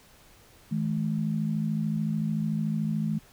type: tone pair together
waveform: sine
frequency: 160 / 213.6 Hz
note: D#3 / G#3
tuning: +49 / +49 cents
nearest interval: perfect fourth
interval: 500 cents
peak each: -28 dBFS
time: 0.71-3.19 s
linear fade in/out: 10 ms
effects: pink hiss -56 dBFS RMS until 3.32 s